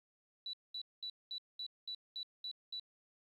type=tone bursts; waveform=sine; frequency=3951 Hz; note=B7; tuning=in tune; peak=-40 dBFS; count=9; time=0.46-2.797 s; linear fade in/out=2 ms; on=73 ms; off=210 ms; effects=12-bit